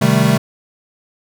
square chord, A half-diminished seventh, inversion first, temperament equal, 130.81 / 155.56 / 196 / 220 Hz, C3 / Eb3 / G3 / A3, 0 / 0 / 0 / 0 cents, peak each -17 dBFS, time 0.01-0.38 s, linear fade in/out 10 ms, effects none

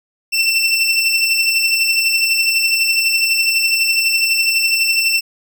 25% pulse beating tone pair, 2684 / 2696 Hz, E7 / E7, +31 / +38 cents, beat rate 12 Hz, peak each -10 / -16 dBFS, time 0.32-5.21 s, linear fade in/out 20 ms, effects none

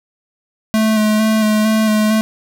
square tone with vibrato, 216.4 Hz, A3, 29 cents flat, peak -12 dBFS, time 0.74-2.21 s, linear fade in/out 0 ms, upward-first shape square, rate 2.2 Hz, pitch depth 18 cents each way, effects none

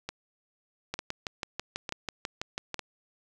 two click trains, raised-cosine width 0.2 ms, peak -17 / -15 dBFS, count 4 / 12, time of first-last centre 0.09-2.793 / 0.94-2.743 s, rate 1.11 / 6.1 Hz, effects none

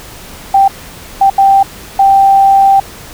sine tone bursts at uneven times, 784 Hz, G5, in tune, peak -3 dBFS, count 4, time 0.54-0.68 / 1.21-1.3 / 1.38-1.63 / 1.99-2.8 s, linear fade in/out 5 ms, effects pink hiss -31 dBFS RMS until 3.13 s

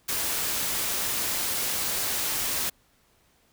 white noise, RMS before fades -28 dBFS, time 0.08-2.7 s, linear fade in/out 10 ms, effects pink hiss -64 dBFS RMS until 3.52 s

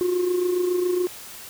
sine tone with amplitude modulation, 359.2 Hz, F4, 49 cents sharp, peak -15 dBFS, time 0.01-1.07 s, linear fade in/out 0 ms, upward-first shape sine, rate 27.2 Hz, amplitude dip 60%, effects tanh soft clip ceiling -17 dBFS + white hiss -40 dBFS RMS until 1.49 s

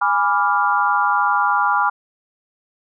sine chord, G# diminished seventh, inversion none, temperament equal with one note detuned, 824.9 / 987.8 / 1174.7 / 1396.9 Hz, G#5 / B5 / D6 / F6, -12 / 0 / 0 / 0 cents, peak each -20 dBFS, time 0.01-1.9 s, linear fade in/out 10 ms, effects none

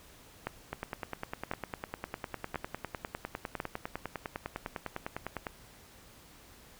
two click trains, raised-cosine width 0.5 ms, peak -18 / -20 dBFS, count 4 / 48, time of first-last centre 0.47-3.602 / 0.73-5.468 s, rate 0.958 / 9.92 Hz, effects pink hiss -56 dBFS RMS until 6.79 s

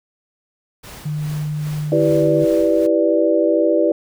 pink noise with tremolo, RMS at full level -36 dBFS, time 0.83-2.87 s, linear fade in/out 10 ms, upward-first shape sine, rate 2.5 Hz, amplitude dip 60%
sine tone, 150.8 Hz, D3, 46 cents sharp, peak -20 dBFS, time 1.05-2.45 s, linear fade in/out 10 ms
sine chord, E minor seventh, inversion none, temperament equal, 329.6 / 392 / 493.9 / 587.3 Hz, E4 / G4 / B4 / D5, 0 / 0 / 0 / 0 cents, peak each -17 / -21 / -19 / -17 dBFS, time 1.92-3.92 s, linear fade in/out 2 ms
effects none

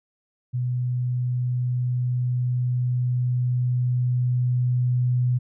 sine tone with level ramp, 124.3 Hz, B2, 12 cents sharp, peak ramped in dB -22 to -18 dBFS, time 0.53-5.39 s, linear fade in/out 20 ms, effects none

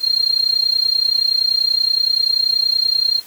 sine tone with amplitude modulation, 4203 Hz, C8, 7 cents sharp, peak -10 dBFS, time 0-3.22 s, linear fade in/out 50 ms, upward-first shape sine, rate 30.5 Hz, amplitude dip 85%, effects white hiss -42 dBFS RMS until 3.26 s

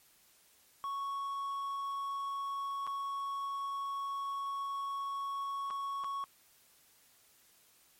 triangle tone with dropouts, 1108.7 Hz, C#6, in tune, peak -33 dBFS, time 0.84-6.24 s, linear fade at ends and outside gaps 0 ms, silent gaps 2.867-2.874 / 5.703-5.708 / 6.038-6.044 s, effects white hiss -65 dBFS RMS until 7.99 s + MP3 64 kbps

